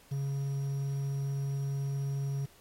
triangle tone with quantisation, 138.59 Hz, C#3, in tune, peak -28 dBFS, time 0.11-2.46 s, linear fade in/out 10 ms, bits 9, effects pink hiss -59 dBFS RMS until 2.6 s + MP3 64 kbps

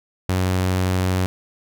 sawtooth tone, 92.5 Hz, F#2, in tune, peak -14 dBFS, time 0.29-1.26 s, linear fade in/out 0 ms, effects none

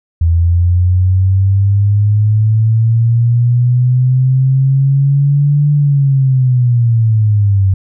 sine linear two-way sweep, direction up then down, 82.41 to 146.83 to 94.4 Hz, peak -7 dBFS, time 0.21-7.74 s, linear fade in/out 5 ms, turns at 5.72 s, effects none

